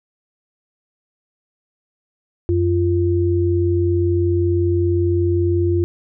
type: tone pair together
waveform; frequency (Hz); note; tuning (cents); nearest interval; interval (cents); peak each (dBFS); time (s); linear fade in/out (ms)
sine; 91.09 / 345.8; F#2 / F4; -27 / -17; octave + major seventh; 2310; -17; 2.49-5.84; 0
effects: none